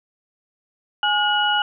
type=tone cluster; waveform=sine; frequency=833 / 1435 / 2923 Hz; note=G#5 / F6 / F#7; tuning=+5 / +47 / -22 cents; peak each=-21 dBFS; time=1.03-1.62 s; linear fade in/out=2 ms; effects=none